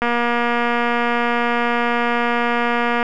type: click train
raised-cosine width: 0.5 ms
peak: -5 dBFS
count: 717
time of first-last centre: 0.02-3.028 s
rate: 238 Hz
effects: none